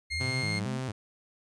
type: tone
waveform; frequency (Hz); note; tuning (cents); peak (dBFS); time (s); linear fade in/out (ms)
30% pulse; 2127; C7; +28; -28; 0.1-0.6; 20
type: linear sweep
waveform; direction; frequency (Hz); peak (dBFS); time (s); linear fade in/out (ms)
sine; up; 65.41 to 233.1; -34; 0.1-0.81; 50
type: tone with vibrato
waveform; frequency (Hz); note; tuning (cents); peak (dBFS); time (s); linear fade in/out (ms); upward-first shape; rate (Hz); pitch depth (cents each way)
sawtooth; 116.54; A#2; 0; -28; 0.2-0.92; 10; square; 2.2; 190
effects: resampled to 22050 Hz